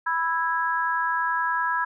sine chord, E major, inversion second, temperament just, 988.9 / 1318.5 / 1648.1 Hz, B5 / E6 / G#6, +2 / 0 / -14 cents, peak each -25 / -29 / -26 dBFS, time 0.06-1.85 s, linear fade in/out 10 ms, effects none

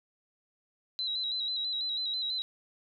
sine tone with vibrato, 3951 Hz, B7, in tune, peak -30 dBFS, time 0.99-2.42 s, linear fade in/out 0 ms, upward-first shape square, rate 6.1 Hz, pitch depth 43 cents each way, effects none

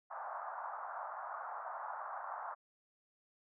pink band-pass noise, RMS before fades -44 dBFS, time 0.1-2.55 s, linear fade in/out 20 ms, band 680 to 1400 Hz, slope 48 dB/octave, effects none

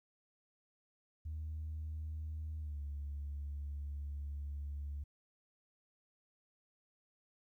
sine tone with pitch glide, 77.78 to 71.74 Hz, D#2 to D2, 0 to -40 cents, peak -38 dBFS, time 1.25-5.04 s, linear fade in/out 10 ms, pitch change -140 cents, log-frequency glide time 2.58-2.8 s, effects tanh soft clip ceiling -36 dBFS + 13-bit

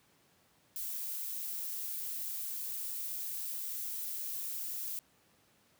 violet noise, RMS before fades -39 dBFS, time 0.76-4.99 s, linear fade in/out 0 ms, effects pink hiss -68 dBFS RMS until 5.79 s + high-pass 100 Hz 12 dB/octave

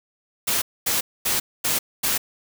white noise bursts, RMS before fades -22 dBFS, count 5, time 0.47-2.18 s, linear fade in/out 10 ms, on 150 ms, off 240 ms, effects none

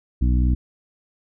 harmonic tone, 61.74 Hz, B1, in tune, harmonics 1 / 2 / 3 / 4 / 5, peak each -16 / -25 / -29 / -28 / -32 dBFS, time 0.21-0.55 s, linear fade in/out 10 ms, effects none

